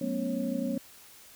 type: tone cluster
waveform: sine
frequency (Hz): 186 / 217.1 / 244.6 / 277.5 / 548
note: F#3 / A3 / B3 / C#4 / C#5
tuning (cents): +9 / -23 / -16 / +2 / -20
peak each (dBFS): -37 / -36 / -32 / -35 / -36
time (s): 0.01-0.78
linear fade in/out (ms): 5
effects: white hiss -53 dBFS RMS until 1.35 s